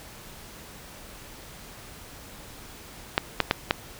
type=clicks; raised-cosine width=0.3 ms; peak=-3 dBFS; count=4; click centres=3.179 / 3.403 / 3.511 / 3.709 s; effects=pink hiss -45 dBFS RMS until 3.99 s